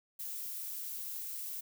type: noise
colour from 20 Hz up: violet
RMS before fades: -41 dBFS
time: 0.19-1.61 s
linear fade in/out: 10 ms
effects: none